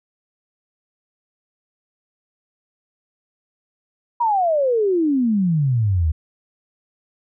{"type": "exponential sweep", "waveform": "sine", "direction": "down", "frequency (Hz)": [976, 74.2], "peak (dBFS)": -15, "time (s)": [4.2, 6.12], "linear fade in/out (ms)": 10, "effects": []}